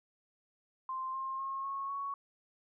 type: tone with pitch steps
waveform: sine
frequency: 1046.5 / 1062.9 / 1079.7 / 1096.6 / 1113.9 Hz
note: C6 / C6 / C#6 / C#6 / C#6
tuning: 0 / +27 / -46 / -19 / +8 cents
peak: -35 dBFS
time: 0.89-2.14 s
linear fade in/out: 2 ms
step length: 250 ms
effects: none